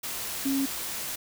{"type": "tone in noise", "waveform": "sine", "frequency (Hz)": 272.4, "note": "C#4", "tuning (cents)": -30, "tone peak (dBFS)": -24, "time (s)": [0.45, 0.66], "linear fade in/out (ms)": 10, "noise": "white", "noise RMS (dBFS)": -34, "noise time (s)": [0.03, 1.16], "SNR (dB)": 7, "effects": []}